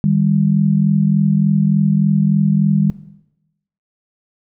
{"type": "tone pair together", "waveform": "sine", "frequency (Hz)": [155.56, 198.96], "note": ["D#3", "G3"], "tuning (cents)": [0, 26], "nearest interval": "major third", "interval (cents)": 426, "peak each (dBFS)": -14, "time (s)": [0.04, 2.9], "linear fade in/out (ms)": 0, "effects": ["noise-tail reverb RT60 0.9 s tail -17 dB re dry"]}